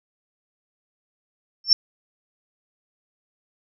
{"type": "tone with exponential growth", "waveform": "sine", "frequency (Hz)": 5390, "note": "E8", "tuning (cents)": 38, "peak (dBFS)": -6, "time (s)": [1.64, 1.73], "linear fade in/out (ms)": 2, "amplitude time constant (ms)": 18, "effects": []}